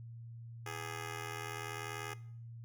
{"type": "tone with amplitude modulation", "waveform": "10% pulse", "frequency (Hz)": 415.3, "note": "G#4", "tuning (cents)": 0, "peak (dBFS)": -29, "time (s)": [0.66, 2.14], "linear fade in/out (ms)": 5, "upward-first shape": "sine", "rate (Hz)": 80.4, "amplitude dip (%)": 95, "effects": ["noise-tail reverb RT60 0.6 s tail -19 dB re dry", "added 116 Hz sine -46 dBFS peak until 2.64 s"]}